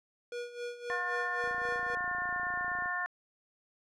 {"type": "tone with tremolo", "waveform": "square", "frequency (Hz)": 481.8, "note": "B4", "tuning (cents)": -43, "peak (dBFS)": -36, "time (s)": [0.32, 1.95], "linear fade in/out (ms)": 2, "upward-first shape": "sine", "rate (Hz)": 3.8, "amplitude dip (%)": 75}
{"type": "harmonic tone", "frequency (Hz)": 357.5, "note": "F4", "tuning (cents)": 41, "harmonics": [2, 3, 4, 5], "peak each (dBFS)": [-40, -38, -39, -34], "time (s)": [0.9, 3.06], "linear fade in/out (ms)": 0}
{"type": "click train", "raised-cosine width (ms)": 2, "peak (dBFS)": -37, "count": 41, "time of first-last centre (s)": [1.44, 2.858], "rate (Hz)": 28.2}
{"effects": ["low-pass 6000 Hz 12 dB/octave"]}